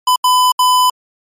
square tone bursts at uneven times, 1004 Hz, B5, 28 cents sharp, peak -9 dBFS, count 3, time 0.07-0.16 / 0.24-0.52 / 0.59-0.9 s, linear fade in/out 5 ms, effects MP3 64 kbps

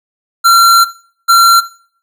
square tone pair in turn, 1367 / 1367 Hz, F6 / F6, -37 / -37 cents, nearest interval unison, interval 0 cents, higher neither, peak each -4 dBFS, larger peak neither, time 0.44-0.85 / 1.28-1.61 s, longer first, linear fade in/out 20 ms, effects noise-tail reverb RT60 0.5 s tail -18 dB re dry

